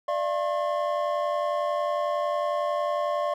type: tone cluster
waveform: triangle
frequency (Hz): 592 / 683 / 1077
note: D5 / F5 / C6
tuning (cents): +14 / -39 / +50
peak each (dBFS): -25 / -28 / -28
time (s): 0.08-3.34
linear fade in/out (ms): 5
effects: none